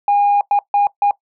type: tone bursts at uneven times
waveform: sine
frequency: 814 Hz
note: G#5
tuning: 35 cents flat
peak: -9 dBFS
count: 4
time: 0.08-0.41 / 0.51-0.59 / 0.74-0.87 / 1.02-1.11 s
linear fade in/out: 2 ms
effects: noise-tail reverb RT60 0.1 s tail -19 dB re dry + tanh soft clip ceiling -8 dBFS